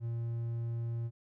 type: tone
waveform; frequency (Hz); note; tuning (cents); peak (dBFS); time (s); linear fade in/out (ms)
triangle; 116.54; A#2; 0; -31; 0-1.11; 50
effects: none